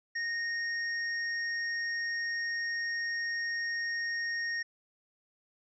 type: tone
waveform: square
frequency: 1856 Hz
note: A#6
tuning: 8 cents flat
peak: -32 dBFS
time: 0.15-4.63 s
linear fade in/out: 10 ms
effects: resampled to 16000 Hz